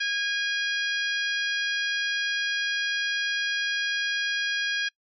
harmonic tone, 819 Hz, G#5, 24 cents flat, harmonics 2 / 3 / 4 / 5 / 6 / 7, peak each -27 / -33 / -32 / -40 / -36 / -41 dBFS, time 0-4.89 s, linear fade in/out 10 ms, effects noise-tail reverb RT60 0.1 s tail -25 dB re dry

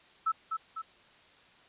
sine tone with echo, 1312 Hz, E6, 9 cents flat, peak -25 dBFS, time 0.26-0.32 s, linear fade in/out 10 ms, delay 250 ms, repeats 2, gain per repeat -5 dB, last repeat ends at 0.82 s, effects white hiss -59 dBFS RMS until 1.68 s + resampled to 8000 Hz

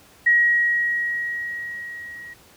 sine tone with level ramp, 1900 Hz, A#6, 33 cents sharp, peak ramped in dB -12 to -36 dBFS, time 0.26-2.34 s, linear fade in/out 10 ms, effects pink hiss -51 dBFS RMS until 2.56 s + high-pass 60 Hz 12 dB/octave

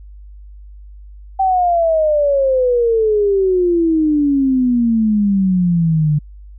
sine exponential sweep, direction down, 777 to 146.83 Hz, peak -11 dBFS, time 1.39-6.19 s, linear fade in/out 10 ms, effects added 50 Hz sine -34 dBFS peak until 6.58 s

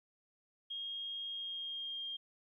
sine tone with pitch glide, 3250 to 3213 Hz, G#7 to G7, -38 to +42 cents, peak -39 dBFS, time 0.7-2.17 s, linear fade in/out 10 ms, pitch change -20 cents, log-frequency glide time 1.29-2.01 s, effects 13-bit

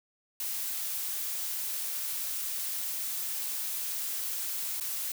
blue noise with dropouts, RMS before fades -34 dBFS, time 0.4-5.12 s, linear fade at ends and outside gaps 2 ms, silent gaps 4.8-4.808 s, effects none

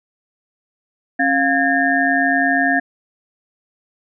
sine tone cluster, 272.9 / 702 / 1648 / 1800 Hz, C#4 / F5 / G#6 / A6, -27 / +9 / -14 / +39 cents, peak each -19 dBFS, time 1.19-2.8 s, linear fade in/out 10 ms, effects none

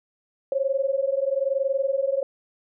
sine tone pair together, 533.4 / 554.4 Hz, C5 / C#5, +33 / 0 cents, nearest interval minor second, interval 67 cents, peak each -24 dBFS, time 0.52-2.23 s, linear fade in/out 2 ms, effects none

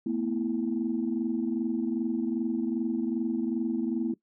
sine chord, A suspended second, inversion none, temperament equal with one note detuned, 224.4 / 246.9 / 329.6 Hz, A3 / B3 / E4, +34 / 0 / 0 cents, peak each -30 dBFS, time 0.06-4.14 s, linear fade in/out 5 ms, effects noise-tail reverb RT60 0.1 s tail -19 dB re dry + tanh soft clip ceiling -18 dBFS

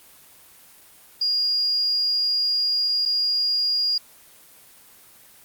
sine tone with dropouts, 4843 Hz, D#8, 48 cents flat, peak -19 dBFS, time 1.21-3.98 s, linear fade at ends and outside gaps 5 ms, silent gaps 3.054-3.058 s, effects white hiss -50 dBFS RMS until 5.44 s + Opus 24 kbps

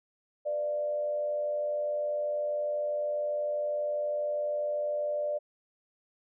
sine tone with frequency modulation, 593 Hz, D5, 17 cents sharp, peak -28 dBFS, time 0.45-5.39 s, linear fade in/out 20 ms, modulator 92.4 Hz, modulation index 0.38, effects none

